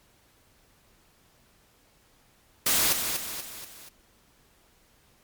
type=noise with echo; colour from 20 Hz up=white; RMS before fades=-23 dBFS; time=2.66-2.93 s; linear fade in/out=5 ms; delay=240 ms; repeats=4; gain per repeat=-6 dB; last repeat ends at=3.89 s; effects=pink hiss -62 dBFS RMS until 5.23 s + MP3 96 kbps